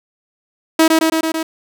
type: tone with echo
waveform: sawtooth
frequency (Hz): 321.4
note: E4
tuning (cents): -44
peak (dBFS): -4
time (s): 0.79-0.88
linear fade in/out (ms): 5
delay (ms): 110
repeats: 5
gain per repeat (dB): -2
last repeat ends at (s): 1.43
effects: none